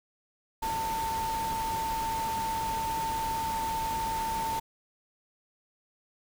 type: tone in noise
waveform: sine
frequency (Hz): 897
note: A5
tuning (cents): +33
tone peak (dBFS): -29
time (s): 0.62-4.6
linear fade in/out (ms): 10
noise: pink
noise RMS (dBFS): -38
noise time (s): 0.62-4.6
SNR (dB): +6
effects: none